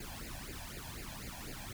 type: noise with flanger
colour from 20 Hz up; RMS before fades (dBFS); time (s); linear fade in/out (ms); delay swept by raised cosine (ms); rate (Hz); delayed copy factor
pink; -45; 0-1.73; 5; 0.42 to 1.24; 4; +0.95
effects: none